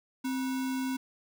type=tone with sample-and-hold; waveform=sine; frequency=261.6 Hz; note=C4; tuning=in tune; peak=-29 dBFS; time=0.24-0.97 s; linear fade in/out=10 ms; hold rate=1225 Hz; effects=none